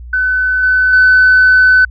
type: tone with level steps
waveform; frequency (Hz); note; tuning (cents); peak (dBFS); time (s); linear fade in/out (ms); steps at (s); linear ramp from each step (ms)
sine; 1509; F#6; +34; -10 / -7 / -3; 0.13-1.85; 5; 0.63 / 0.93; 2
effects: tanh soft clip ceiling -1 dBFS + added 60 Hz sine -27 dBFS peak until 1.9 s